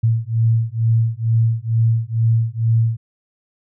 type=beating tone pair; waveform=sine; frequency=112.8 / 115 Hz; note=A2 / A#2; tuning=+44 / -23 cents; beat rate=2.2 Hz; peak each=-17 dBFS; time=0.03-2.97 s; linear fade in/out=10 ms; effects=none